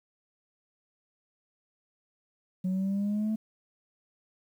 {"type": "exponential sweep", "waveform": "sine", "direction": "up", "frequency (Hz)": [183.2, 220.3], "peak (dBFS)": -24, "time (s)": [2.64, 3.36], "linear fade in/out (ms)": 10, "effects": ["tanh soft clip ceiling -25 dBFS", "10-bit"]}